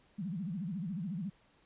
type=tone with vibrato; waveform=sine; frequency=182.1 Hz; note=F#3; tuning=27 cents flat; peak=-35 dBFS; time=0.18-1.3 s; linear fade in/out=10 ms; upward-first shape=sine; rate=14 Hz; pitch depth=260 cents each way; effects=pink hiss -67 dBFS RMS until 1.65 s + resampled to 8000 Hz